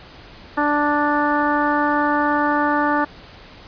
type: harmonic tone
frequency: 293.7 Hz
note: D4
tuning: in tune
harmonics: 1 / 2 / 3 / 4 / 5 / 6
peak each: -21 / -25 / -21 / -23 / -25 / -27 dBFS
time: 0.57-3.05 s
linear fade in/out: 10 ms
effects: pink hiss -42 dBFS RMS until 3.67 s + resampled to 11025 Hz